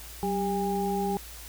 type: tone cluster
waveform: sine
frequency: 190.9 / 397.4 / 812 Hz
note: G3 / G4 / G#5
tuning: -46 / +24 / -39 cents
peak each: -30 dBFS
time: 0.23-1.17 s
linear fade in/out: 0 ms
effects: added 58 Hz sine -45 dBFS peak until 1.48 s + white hiss -45 dBFS RMS until 1.48 s